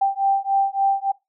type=beating tone pair; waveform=sine; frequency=784 / 787.5 Hz; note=G5 / G5; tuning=0 / +8 cents; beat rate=3.5 Hz; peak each=-20 dBFS; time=0.01-1.12 s; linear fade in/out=10 ms; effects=noise-tail reverb RT60 0.2 s tail -20 dB re dry